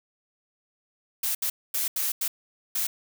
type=noise bursts at uneven times; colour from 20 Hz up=blue; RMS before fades=-27 dBFS; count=6; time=1.23-1.35 / 1.42-1.5 / 1.74-1.88 / 1.96-2.12 / 2.21-2.28 / 2.75-2.87 s; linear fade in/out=5 ms; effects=none